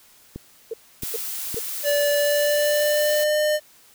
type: clicks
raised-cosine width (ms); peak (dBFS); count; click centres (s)
3; -20; 3; 0.36 / 1.034 / 1.544
type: tone bursts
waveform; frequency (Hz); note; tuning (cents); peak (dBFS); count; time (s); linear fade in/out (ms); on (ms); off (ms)
sine; 453.6; A#4; -47; -25; 3; 0.71-1.591; 5; 27; 400
type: noise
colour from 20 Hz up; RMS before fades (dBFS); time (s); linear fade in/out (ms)
blue; -30; 1.02-3.24; 2
type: tone with pitch glide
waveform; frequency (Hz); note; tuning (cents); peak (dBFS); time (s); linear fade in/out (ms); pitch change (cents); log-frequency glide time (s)
square; 580 to 605.3; D5 to D#5; -22 to -48; -19; 1.83-3.6; 50; +74; 2.13-3.38
effects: white hiss -53 dBFS RMS until 3.94 s